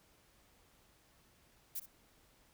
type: noise with echo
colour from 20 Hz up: violet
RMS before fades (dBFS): -40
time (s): 1.75-1.8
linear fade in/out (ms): 10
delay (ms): 62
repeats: 1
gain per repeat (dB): -13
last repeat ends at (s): 1.862
effects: pink hiss -68 dBFS RMS until 2.53 s